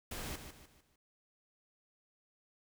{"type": "noise with echo", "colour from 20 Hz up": "pink", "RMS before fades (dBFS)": -42, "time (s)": [0.11, 0.36], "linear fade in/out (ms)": 5, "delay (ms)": 150, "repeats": 4, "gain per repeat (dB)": -8, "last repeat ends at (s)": 0.96, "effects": []}